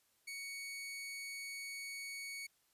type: tone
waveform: sawtooth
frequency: 2230 Hz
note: C#7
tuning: 10 cents sharp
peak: -40 dBFS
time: 0.27-2.47 s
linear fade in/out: 10 ms
effects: white hiss -75 dBFS RMS until 2.73 s + resampled to 32000 Hz